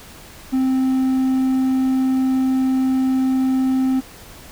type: tone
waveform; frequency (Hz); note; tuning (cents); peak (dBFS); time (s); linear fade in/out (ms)
triangle; 261.6; C4; 0; -13; 0.52-4.01; 20
effects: pink hiss -41 dBFS RMS until 4.51 s